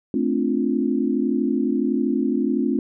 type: chord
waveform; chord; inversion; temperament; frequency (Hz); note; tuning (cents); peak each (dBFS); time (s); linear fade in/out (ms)
sine; D minor seventh; second; equal; 220 / 261.6 / 293.7 / 349.2; A3 / C4 / D4 / F4; 0 / 0 / 0 / 0; -24 / -22 / -25 / -26; 0.14-2.79; 2
effects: none